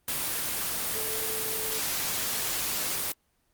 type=tone in noise; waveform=sine; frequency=440 Hz; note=A4; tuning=in tune; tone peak=-37 dBFS; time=0.95-1.79 s; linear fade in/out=2 ms; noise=white; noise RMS=-30 dBFS; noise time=0.08-3.12 s; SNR=-10 dB; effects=pink hiss -71 dBFS RMS until 3.53 s + Opus 24 kbps